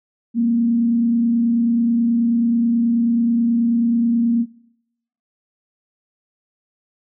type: tone with frequency modulation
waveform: sine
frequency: 233.6 Hz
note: A#3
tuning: 4 cents sharp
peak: -14 dBFS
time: 0.34-4.46 s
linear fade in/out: 50 ms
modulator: 29.3 Hz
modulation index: 0.3
effects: noise-tail reverb RT60 0.8 s tail -22 dB re dry